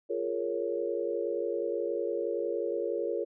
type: chord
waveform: sine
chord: Bb minor seventh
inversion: second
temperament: equal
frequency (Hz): 349.2 / 415.3 / 466.2 / 554.4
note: F4 / Ab4 / Bb4 / Db5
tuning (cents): 0 / 0 / 0 / 0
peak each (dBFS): -35 / -35 / -33 / -35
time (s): 0.09-3.25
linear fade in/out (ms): 20
effects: none